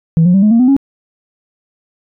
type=tone with pitch steps; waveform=sine; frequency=163.4 / 178.19 / 194.32 / 211.9 / 231.1 / 252 / 274.8 Hz; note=E3 / F3 / G3 / G#3 / A#3 / B3 / C#4; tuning=-15 / +35 / -15 / +35 / -15 / +35 / -15 cents; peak=-4 dBFS; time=0.17-0.765 s; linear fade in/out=0 ms; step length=85 ms; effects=tanh soft clip ceiling -3 dBFS